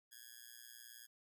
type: tone with amplitude modulation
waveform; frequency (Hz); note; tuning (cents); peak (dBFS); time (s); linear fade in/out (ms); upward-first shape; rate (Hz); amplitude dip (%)
5% pulse; 1661.2; G#6; 0; -39; 0.11-1.07; 20; sine; 119; 100
effects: none